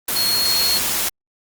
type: tone in noise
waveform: sine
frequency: 4300 Hz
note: C8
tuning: 47 cents sharp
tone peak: -17 dBFS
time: 0.16-0.78 s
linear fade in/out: 5 ms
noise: white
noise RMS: -21 dBFS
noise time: 0.08-1.09 s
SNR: +1 dB
effects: Opus 24 kbps